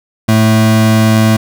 square tone pair together, 109.72 / 220 Hz, A2 / A3, -4 / 0 cents, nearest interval octave, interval 1204 cents, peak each -10 dBFS, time 0.28-1.37 s, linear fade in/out 10 ms, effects none

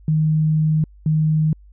sine tone pair in turn, 155.56 / 155.56 Hz, D#3 / D#3, 0 / 0 cents, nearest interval unison, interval 0 cents, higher neither, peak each -14 / -14 dBFS, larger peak neither, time 0.08-0.84 / 1.06-1.53 s, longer first, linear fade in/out 2 ms, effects added 50 Hz sine -43 dBFS peak until 1.72 s

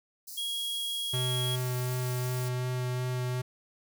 white high-pass noise, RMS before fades -43 dBFS, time 0.27-2.49 s, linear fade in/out 10 ms, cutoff 4200 Hz, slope 96 dB/octave
square tone, 3300 Hz, G#7, 12 cents flat, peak -32 dBFS, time 0.37-1.56 s, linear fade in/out 10 ms
square tone with vibrato, 125.8 Hz, B2, 32 cents sharp, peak -30 dBFS, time 1.13-3.42 s, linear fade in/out 10 ms, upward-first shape sine, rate 2.7 Hz, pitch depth 9 cents each way
effects none

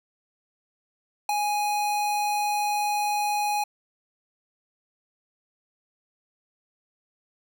square tone with ADSR envelope, 830.6 Hz, G#5, in tune, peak -19 dBFS, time 1.29-3.64 s, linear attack 4 ms, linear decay 4 ms, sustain -5 dB, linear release 6 ms, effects none

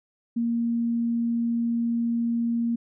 sine tone, 233.6 Hz, A#3, 4 cents sharp, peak -22 dBFS, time 0.36-2.76 s, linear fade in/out 10 ms, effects none

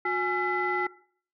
sine tone cluster, 362.5 / 833 / 1360 / 2009 Hz, F#4 / G#5 / F6 / B6, -35 / +5 / -46 / +29 cents, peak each -30 dBFS, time 0.05-0.87 s, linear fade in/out 5 ms, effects noise-tail reverb RT60 0.5 s tail -19 dB re dry + tanh soft clip ceiling -17 dBFS

